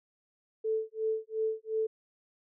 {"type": "tone with tremolo", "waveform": "sine", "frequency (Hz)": 440, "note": "A4", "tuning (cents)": 0, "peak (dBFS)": -26, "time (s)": [0.64, 1.87], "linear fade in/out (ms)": 10, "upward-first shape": "sine", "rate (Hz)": 2.8, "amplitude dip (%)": 100, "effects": []}